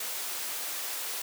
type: high-pass noise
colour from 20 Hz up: white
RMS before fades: -35 dBFS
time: 0-1.22 s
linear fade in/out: 5 ms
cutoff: 400 Hz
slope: 12 dB/octave
effects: none